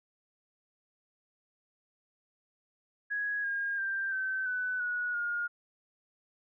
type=tone with pitch steps; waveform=sine; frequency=1664 / 1621.3 / 1579.7 / 1539.2 / 1499.7 / 1461.2 / 1423.7 Hz; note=G#6 / G#6 / G6 / G6 / F#6 / F#6 / F6; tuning=+3 / -42 / +13 / -32 / +23 / -22 / +33 cents; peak=-30 dBFS; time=3.1-5.48 s; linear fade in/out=20 ms; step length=340 ms; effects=none